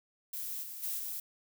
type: noise with level steps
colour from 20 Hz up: violet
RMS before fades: -39 / -44 / -36 / -39 dBFS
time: 0.33-1.2 s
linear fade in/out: 5 ms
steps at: 0.62 / 0.82 / 0.98 s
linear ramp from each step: 20 ms
effects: none

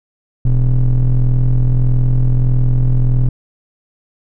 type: ring-modulated tone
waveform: triangle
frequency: 72.2 Hz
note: D2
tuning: 29 cents flat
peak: -4 dBFS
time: 0.45-3.29 s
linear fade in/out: 5 ms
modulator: 51.4 Hz
effects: none

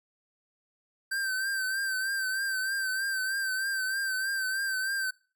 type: tone with vibrato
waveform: square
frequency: 1559 Hz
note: G6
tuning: 10 cents flat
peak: -29 dBFS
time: 1.11-5.11 s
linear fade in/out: 10 ms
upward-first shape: triangle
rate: 3.2 Hz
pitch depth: 54 cents each way
effects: noise-tail reverb RT60 0.4 s tail -25 dB re dry

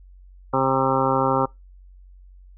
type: harmonic tone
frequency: 133.1 Hz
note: C3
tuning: 30 cents sharp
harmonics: 1 / 2 / 3 / 4 / 6 / 7 / 8 / 9 / 10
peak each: -28 / -26 / -27 / -24 / -26 / -25 / -29 / -27 / -28 dBFS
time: 0.53-1.46 s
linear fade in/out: 10 ms
effects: noise-tail reverb RT60 0.2 s tail -24 dB re dry + added 46 Hz sine -44 dBFS peak until 2.57 s

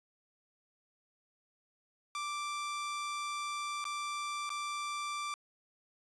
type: tone with dropouts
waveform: sawtooth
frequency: 1174.7 Hz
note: D6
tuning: in tune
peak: -32 dBFS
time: 2.15-5.34 s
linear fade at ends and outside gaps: 1 ms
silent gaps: 3.842-3.852 / 4.493-4.502 s
effects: resampled to 22050 Hz

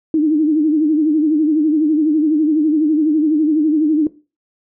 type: tone with vibrato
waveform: sine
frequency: 306.5 Hz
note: D#4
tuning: 26 cents flat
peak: -11 dBFS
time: 0.14-4.07 s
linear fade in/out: 2 ms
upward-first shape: sine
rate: 12 Hz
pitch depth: 89 cents each way
effects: noise-tail reverb RT60 0.3 s tail -17 dB re dry

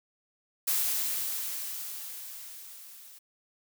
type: noise with level ramp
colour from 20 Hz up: blue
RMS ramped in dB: -27 to -51 dBFS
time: 0.67-3.19 s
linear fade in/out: 10 ms
effects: none

